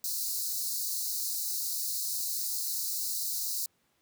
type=high-pass noise; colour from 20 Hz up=white; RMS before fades=-33 dBFS; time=0.04-3.66 s; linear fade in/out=2 ms; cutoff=4000 Hz; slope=96 dB/octave; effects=pink hiss -72 dBFS RMS until 4.01 s + high-pass 100 Hz 12 dB/octave